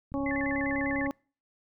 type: click train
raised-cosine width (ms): 5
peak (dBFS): -32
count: 34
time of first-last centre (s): 0.12-1.074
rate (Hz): 34.6
type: harmonic tone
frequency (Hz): 277.2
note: C#4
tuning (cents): 0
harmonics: 1 / 2 / 3 / 4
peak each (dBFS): -29 / -35 / -39 / -41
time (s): 0.14-1.11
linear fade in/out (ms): 0
type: tone with vibrato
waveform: sine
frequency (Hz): 1897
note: A#6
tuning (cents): +30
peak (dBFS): -32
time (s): 0.26-1.07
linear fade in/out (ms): 2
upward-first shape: square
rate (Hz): 10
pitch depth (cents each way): 130
effects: noise-tail reverb RT60 0.4 s tail -26 dB re dry